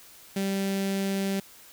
sawtooth tone with notch filter, 195.3 Hz, G3, 6 cents flat, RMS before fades -28 dBFS, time 0.36-1.4 s, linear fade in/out 5 ms, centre 1100 Hz, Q 1.1, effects white hiss -51 dBFS RMS until 1.72 s

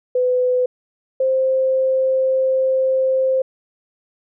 sine tone pair in turn, 502 / 524.7 Hz, B4 / C5, +28 / +5 cents, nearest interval minor second, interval 77 cents, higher second, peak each -14 dBFS, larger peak neither, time 0.15-0.66 / 1.2-3.42 s, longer second, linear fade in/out 5 ms, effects none

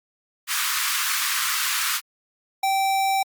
pink high-pass noise, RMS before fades -24 dBFS, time 0.47-2.01 s, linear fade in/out 50 ms, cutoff 1100 Hz, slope 48 dB/octave
square tone, 777 Hz, G5, 16 cents flat, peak -20 dBFS, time 2.63-3.23 s, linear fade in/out 5 ms
effects Opus 48 kbps

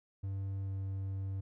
triangle tone with pitch glide, 97.4 to 96.73 Hz, G2 to G2, -11 to -23 cents, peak -33 dBFS, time 0.23-1.41 s, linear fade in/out 10 ms, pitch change -12 cents, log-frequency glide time 0.64-0.69 s, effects none

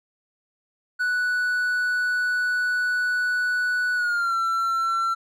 triangle tone with pitch glide, 1480 to 1349.3 Hz, F#6 to E6, 0 to +40 cents, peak -19 dBFS, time 0.99-5.15 s, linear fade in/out 20 ms, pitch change -160 cents, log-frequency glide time 3.95-4.36 s, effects none

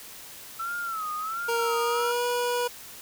sine tone with vibrato, 1318.5 Hz, E6, in tune, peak -29 dBFS, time 0.59-2.12 s, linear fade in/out 10 ms, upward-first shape sine, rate 1.4 Hz, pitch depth 120 cents each way
25% pulse tone with pitch glide, 466.2 to 486 Hz, A#4 to B4, 0 to -28 cents, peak -21 dBFS, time 1.48-2.68 s, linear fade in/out 10 ms, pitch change +72 cents, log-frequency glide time 1.75-2.25 s
effects white hiss -44 dBFS RMS until 3.01 s

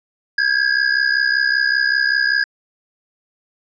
square ring-modulated tone, 1647 Hz, G#6, 15 cents flat, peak -12 dBFS, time 0.38-2.44 s, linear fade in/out 2 ms, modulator 32.6 Hz, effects resampled to 16000 Hz

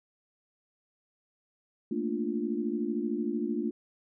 sine chord, Bb major seventh, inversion third, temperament equal, 220 / 233.1 / 293.7 / 349.2 Hz, A3 / Bb3 / D4 / F4, 0 / 0 / 0 / 0 cents, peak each -34 dBFS, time 1.91-3.71 s, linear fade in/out 5 ms, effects none

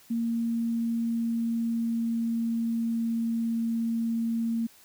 sine tone with pitch glide, 231.2 to 229.2 Hz, A#3 to A#3, -14 to -29 cents, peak -25 dBFS, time 0.1-4.67 s, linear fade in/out 10 ms, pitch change -15 cents, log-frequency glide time 0.45-3.58 s, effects white hiss -56 dBFS RMS until 4.84 s

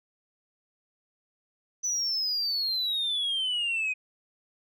sine exponential sweep, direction down, 6030 to 2489 Hz, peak -24 dBFS, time 1.83-3.94 s, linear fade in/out 20 ms, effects tanh soft clip ceiling -24 dBFS

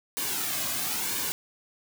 white noise with flanger, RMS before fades -30 dBFS, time 0.17-1.32 s, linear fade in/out 0 ms, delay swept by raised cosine 1.5 to 2.22 ms, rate 1 Hz, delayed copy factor -0.6, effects none

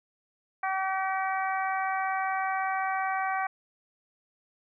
harmonic tone, 382.1 Hz, G4, 44 cents flat, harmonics 2 / 3 / 4 / 5 / 6, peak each -29 / -33 / -35 / -37 / -39 dBFS, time 0.63-3.47 s, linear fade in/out 5 ms, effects none

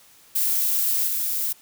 violet noise with level steps, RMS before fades -22 / -25 dBFS, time 0.35-1.53 s, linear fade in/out 10 ms, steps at 1.06 s, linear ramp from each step 20 ms, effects white hiss -53 dBFS RMS until 1.61 s

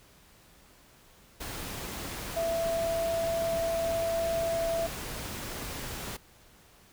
sine tone in noise, 666 Hz, E5, 18 cents sharp, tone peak -27 dBFS, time 2.36-4.87 s, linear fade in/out 10 ms, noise pink, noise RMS -38 dBFS, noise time 1.4-6.17 s, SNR +8 dB, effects pink hiss -58 dBFS RMS until 6.92 s

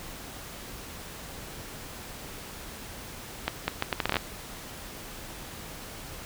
accelerating click train, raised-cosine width 0.3 ms, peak -9 dBFS, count 11, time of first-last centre 3.48-4.168 s, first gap 200 ms, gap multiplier 0.72, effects pink hiss -42 dBFS RMS until 6.25 s

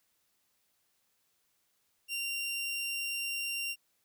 sawtooth tone, 2769 Hz, F7, 15 cents flat, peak -30 dBFS, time 2.08-3.76 s, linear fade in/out 50 ms, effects white hiss -75 dBFS RMS until 4.04 s

